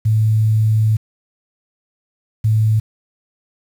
sine tone bursts at uneven times, 109.3 Hz, A2, 11 cents flat, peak -11 dBFS, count 2, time 0.05-0.97 / 2.44-2.8 s, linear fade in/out 10 ms, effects 7-bit

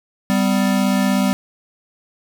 square tone pair together, 195.7 / 252 Hz, G3 / B3, -3 / +35 cents, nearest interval major third, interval 438 cents, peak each -17 / -20 dBFS, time 0.3-1.33 s, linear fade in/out 0 ms, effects none

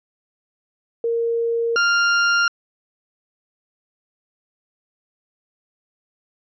sine / 40% pulse tone pair in turn, 464 / 1396.9 Hz, A#4 / F6, -8 / 0 cents, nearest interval octave + perfect fifth, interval 1908 cents, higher second, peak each -18 / -14 dBFS, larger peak second, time 1.04-1.76 / 1.76-2.48 s, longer neither, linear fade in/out 2 ms, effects resampled to 16000 Hz

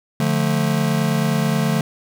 square chord, D minor, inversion none, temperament just, 146.83 / 176.2 / 220.2 Hz, D3 / F3 / A3, 0 / +16 / +2 cents, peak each -21 / -23 / -22 dBFS, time 0.2-1.81 s, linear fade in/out 2 ms, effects none

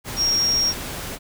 sine tone in noise, 5588 Hz, F8, in tune, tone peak -17 dBFS, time 0.16-0.74 s, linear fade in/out 50 ms, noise pink, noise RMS -31 dBFS, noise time 0.04-1.19 s, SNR +11 dB, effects none

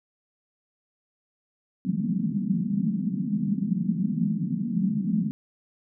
white band-pass noise, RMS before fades -26 dBFS, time 1.85-5.31 s, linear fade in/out 0 ms, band 170 to 220 Hz, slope 48 dB/octave, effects none

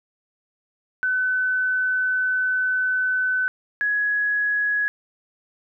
sine tone pair in turn, 1510 / 1674.5 Hz, F#6 / G#6, +35 / +14 cents, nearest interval major second, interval 179 cents, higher second, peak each -19 dBFS, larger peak neither, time 1.03-3.48 / 3.81-4.88 s, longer first, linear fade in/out 0 ms, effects none

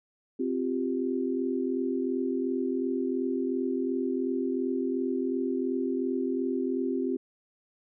sine chord, C suspended fourth, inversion none, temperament equal, 261.6 / 349.2 / 392 Hz, C4 / F4 / G4, 0 / 0 / 0 cents, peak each -29 / -32 / -32 dBFS, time 0.39-7.17 s, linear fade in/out 10 ms, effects none

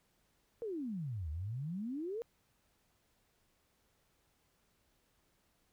sine exponential two-way sweep, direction down then up, 483.3 to 73 to 483.3 Hz, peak -37 dBFS, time 0.62-2.22 s, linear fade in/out 0 ms, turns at 1.3 s, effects pink hiss -75 dBFS RMS until 5.72 s

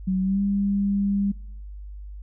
sine tone with pitch glide, 187.4 to 199.69 Hz, F#3 to G3, +22 to +32 cents, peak -20 dBFS, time 0.07-1.32 s, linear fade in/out 10 ms, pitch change +110 cents, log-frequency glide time 0.21-0.41 s, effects noise-tail reverb RT60 0.8 s tail -26 dB re dry + added 50 Hz sine -35 dBFS peak until 2.22 s

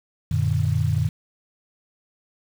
sine chord, Gb augmented, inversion none, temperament equal with one note detuned, 92.5 / 116.54 / 149.92 Hz, Gb2 / Bb2 / D3, 0 / 0 / +36 cents, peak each -23 dBFS, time 0.31-1.09 s, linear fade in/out 5 ms, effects 7-bit

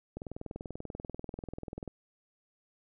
click train, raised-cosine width 2 ms, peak -26 dBFS, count 36, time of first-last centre 0.17-1.877 s, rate 20.5 Hz, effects none

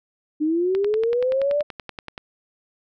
sine linear sweep, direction up, 297.1 to 599 Hz, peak -18 dBFS, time 0.4-1.63 s, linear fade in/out 20 ms
click train, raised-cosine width 0.3 ms, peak -17 dBFS, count 16, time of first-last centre 0.75-2.179 s, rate 10.5 Hz
effects none

